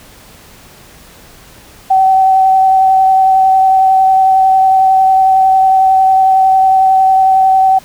sine tone with vibrato, 763 Hz, G5, 47 cents flat, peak -5 dBFS, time 1.9-7.79 s, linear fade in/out 10 ms, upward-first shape sine, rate 11 Hz, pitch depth 12 cents each way, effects pink hiss -39 dBFS RMS until 7.84 s

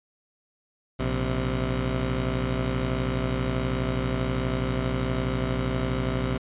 15% pulse tone pair together, 58.67 / 129.7 Hz, A#1 / C3, +12 / -15 cents, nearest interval octave + major second, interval 1373 cents, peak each -21 dBFS, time 0.99-6.38 s, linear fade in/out 10 ms, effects resampled to 8000 Hz

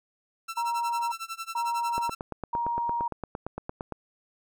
sawtooth tone with tremolo, 1340 Hz, E6, 28 cents sharp, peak -28 dBFS, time 0.48-2.15 s, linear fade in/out 10 ms, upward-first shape sine, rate 11 Hz, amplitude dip 95%
sine tone bursts, 942 Hz, A#5, 18 cents sharp, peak -26 dBFS, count 3, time 0.57-3.08 s, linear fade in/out 5 ms, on 550 ms, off 430 ms
click train, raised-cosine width 1 ms, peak -19 dBFS, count 18, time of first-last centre 1.98-3.923 s, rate 8.75 Hz
effects none

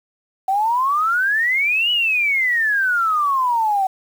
sine exponential two-way sweep, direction up then down, 750 to 2960 to 750 Hz, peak -15 dBFS, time 0.48-3.87 s, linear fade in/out 5 ms, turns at 1.91 s, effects 7-bit

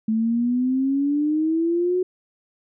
sine exponential sweep, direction up, 217.6 to 369.7 Hz, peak -18 dBFS, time 0.08-2.03 s, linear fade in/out 5 ms, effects none

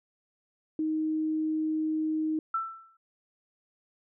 sine tone, 312.8 Hz, D#4, 9 cents sharp, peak -26 dBFS, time 0.79-2.39 s, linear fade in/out 2 ms
sine tone with exponential decay, 1333 Hz, E6, 19 cents sharp, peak -24 dBFS, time 2.54-2.97 s, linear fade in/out 5 ms, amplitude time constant 93 ms
effects none

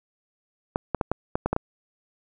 clicks, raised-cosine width 1 ms, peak -9 dBFS, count 8, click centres 0.759 / 0.947 / 1.012 / 1.116 / 1.355 / 1.46 / 1.53 / 1.564 s, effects none

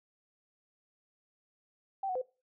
sine tone with pitch steps, 778 / 738 / 509 Hz, G5 / F#5 / C5, -13 / -5 / -48 cents, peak -31 dBFS, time 2.03-2.216 s, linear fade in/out 5 ms, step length 62 ms, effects noise-tail reverb RT60 0.3 s tail -20 dB re dry

